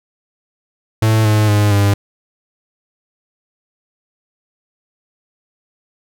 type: tone with pitch steps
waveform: 45% pulse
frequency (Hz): 110 / 106.93 / 103.95 / 101.05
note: A2 / A2 / G#2 / G#2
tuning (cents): 0 / -49 / +2 / -47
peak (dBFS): -10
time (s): 1.02-1.94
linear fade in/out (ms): 5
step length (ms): 230
effects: none